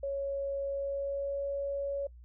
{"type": "tone with pitch glide", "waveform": "sine", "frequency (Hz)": [554.4, 559.5], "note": ["C#5", "C#5"], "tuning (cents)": [0, 16], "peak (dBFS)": -31, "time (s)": [0.03, 2.07], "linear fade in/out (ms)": 5, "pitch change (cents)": 16, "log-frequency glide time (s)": [0.64, 1.45], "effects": ["noise-tail reverb RT60 0.1 s tail -24 dB re dry", "added 60 Hz sine -49 dBFS peak until 2.24 s"]}